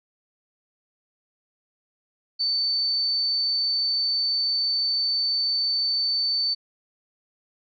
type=tone; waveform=sine; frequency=4533 Hz; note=C#8; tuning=38 cents sharp; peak=-21 dBFS; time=2.39-6.55 s; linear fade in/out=20 ms; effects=none